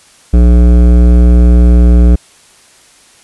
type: tone with hard clipping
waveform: triangle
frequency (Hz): 59.8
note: A#1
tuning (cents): +45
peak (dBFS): -4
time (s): 0.33-2.16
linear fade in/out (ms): 10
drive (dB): 18
effects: white hiss -43 dBFS RMS until 3.23 s + resampled to 24000 Hz